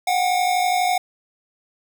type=tone pair together; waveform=square; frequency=726 / 778.1 Hz; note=F#5 / G5; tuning=-33 / -13 cents; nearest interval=minor second; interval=120 cents; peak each=-19 / -25 dBFS; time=0.07-0.98 s; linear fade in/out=5 ms; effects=none